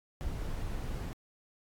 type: noise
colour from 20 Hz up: brown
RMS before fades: -36 dBFS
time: 0.21-1.13 s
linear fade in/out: 0 ms
effects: AAC 64 kbps